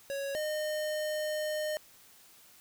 square tone pair in turn, 554.4 / 611.5 Hz, C#5 / D#5, 0 / -30 cents, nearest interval major second, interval 170 cents, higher second, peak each -34 / -32 dBFS, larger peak second, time 0.1-0.35 / 0.35-1.77 s, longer second, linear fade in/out 0 ms, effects white hiss -58 dBFS RMS until 2.6 s

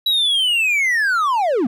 triangle linear sweep, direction down, 3927 to 211.9 Hz, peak -13 dBFS, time 0.06-1.67 s, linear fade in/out 5 ms, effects none

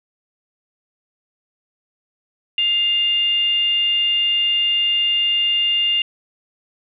sine tone with frequency modulation, 2809 Hz, F7, 9 cents sharp, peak -15 dBFS, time 2.58-6.02 s, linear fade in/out 2 ms, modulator 715 Hz, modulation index 0.32, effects none

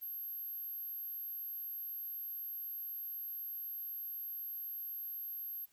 sine tone, 12544 Hz, G9, in tune, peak -40 dBFS, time 0.01-5.66 s, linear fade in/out 20 ms, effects white hiss -71 dBFS RMS until 5.72 s

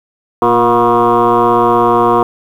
sine tone with frequency modulation, 718 Hz, F5, 48 cents sharp, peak -6 dBFS, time 0.42-2.23 s, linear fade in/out 2 ms, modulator 121 Hz, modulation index 3.8, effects tanh soft clip ceiling -2 dBFS + 7-bit

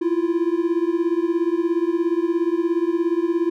triangle beating tone pair, 331.4 / 348.4 Hz, E4 / F4, +9 / -4 cents, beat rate 17 Hz, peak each -19 dBFS, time 0.01-3.5 s, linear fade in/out 10 ms, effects none

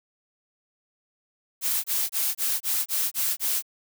blue noise bursts, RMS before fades -25 dBFS, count 8, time 1.61-3.625 s, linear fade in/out 50 ms, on 230 ms, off 25 ms, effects none

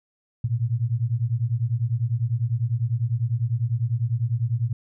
sine beating tone pair, 112.1 / 122.1 Hz, A2 / B2, +33 / -19 cents, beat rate 10 Hz, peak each -24 dBFS, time 0.44-4.73 s, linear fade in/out 5 ms, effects none

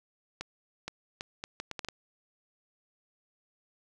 accelerating click train, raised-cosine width 0.2 ms, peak -19 dBFS, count 9, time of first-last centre 0.41-1.886 s, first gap 470 ms, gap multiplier 0.7, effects none

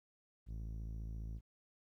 sawtooth tone with low-pass filter, 54.7 Hz, A1, 9 cents flat, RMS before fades -44 dBFS, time 0.46-1.41 s, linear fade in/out 50 ms, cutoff 180 Hz, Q 0.61, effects 13-bit

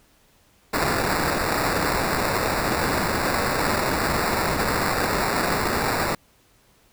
white noise with sample-and-hold, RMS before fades -23 dBFS, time 0.73-6.15 s, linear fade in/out 5 ms, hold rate 3150 Hz, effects pink hiss -59 dBFS RMS until 6.92 s

